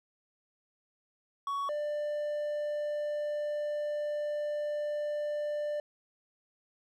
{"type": "tone pair in turn", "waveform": "triangle", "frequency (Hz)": [1119, 593.1], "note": ["C#6", "D5"], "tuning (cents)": [16, 17], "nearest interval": "major seventh", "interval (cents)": 1099, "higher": "first", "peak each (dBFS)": [-29, -29], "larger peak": "neither", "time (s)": [[1.47, 1.69], [1.69, 5.8]], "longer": "second", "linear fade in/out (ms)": 2, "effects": []}